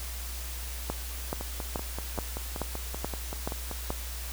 two click trains, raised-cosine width 1 ms, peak -21 / -16 dBFS, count 13 / 8, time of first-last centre 1.41-3.713 / 0.9-3.904 s, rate 5.21 / 2.33 Hz, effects added 60 Hz sine -36 dBFS peak until 4.32 s + white hiss -41 dBFS RMS until 4.32 s

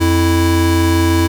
square tone pair together, 87.53 / 329.6 Hz, F2 / E4, +4 / 0 cents, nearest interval octave + major seventh, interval 2296 cents, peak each -14 dBFS, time 0-1.28 s, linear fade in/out 20 ms, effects none

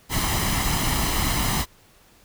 pink noise with comb filter, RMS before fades -23 dBFS, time 0.09-1.66 s, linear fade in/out 50 ms, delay 0.99 ms, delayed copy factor +0.55, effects pink hiss -55 dBFS RMS until 2.24 s

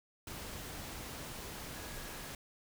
sine tone in noise, 1661.2 Hz, G#6, in tune, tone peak -56 dBFS, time 1.75-2.29 s, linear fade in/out 2 ms, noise pink, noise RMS -45 dBFS, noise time 0.27-2.35 s, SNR -14 dB, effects none

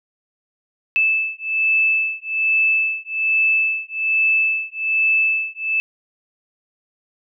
sine beating tone pair, 2626 / 2627.2 Hz, E7 / E7, -7 / -6 cents, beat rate 1.2 Hz, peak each -19 dBFS, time 0.96-5.8 s, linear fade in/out 0 ms, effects none

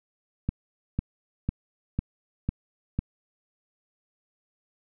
click train, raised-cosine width 5 ms, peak -13 dBFS, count 6, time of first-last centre 0.49-2.99 s, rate 2 Hz, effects none

